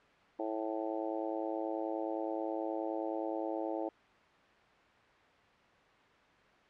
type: harmonic tone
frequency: 109.5 Hz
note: A2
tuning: 8 cents flat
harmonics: 3 / 4 / 5 / 6 / 7 / 8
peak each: -38 / -43 / -40 / -42 / -43 / -46 dBFS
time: 0.39-3.89 s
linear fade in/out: 5 ms
effects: white hiss -62 dBFS RMS until 6.69 s + low-pass 2000 Hz 12 dB/octave